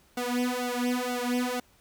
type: tone with flanger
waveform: sawtooth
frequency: 246.9 Hz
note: B3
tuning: in tune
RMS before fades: -29 dBFS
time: 0.17-1.6 s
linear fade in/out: 5 ms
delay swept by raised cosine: 1.4 to 3.7 ms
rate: 2.1 Hz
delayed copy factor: +1
effects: pink hiss -62 dBFS RMS until 1.8 s